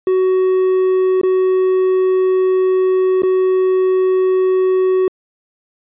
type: tone with dropouts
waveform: triangle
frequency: 373.4 Hz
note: F#4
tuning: 16 cents sharp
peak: -9 dBFS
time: 0.07-5.08 s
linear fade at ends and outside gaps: 2 ms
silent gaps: 1.214-1.233 / 3.221-3.233 s
effects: resampled to 8000 Hz